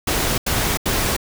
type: noise bursts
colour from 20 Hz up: pink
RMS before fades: -20 dBFS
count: 3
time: 0.07-1.166 s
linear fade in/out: 5 ms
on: 310 ms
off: 83 ms
effects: none